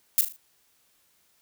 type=noise with echo; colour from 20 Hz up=violet; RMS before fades=-19 dBFS; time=0.18-0.21 s; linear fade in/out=0 ms; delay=38 ms; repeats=4; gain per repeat=-8 dB; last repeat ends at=0.362 s; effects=white hiss -66 dBFS RMS until 1.41 s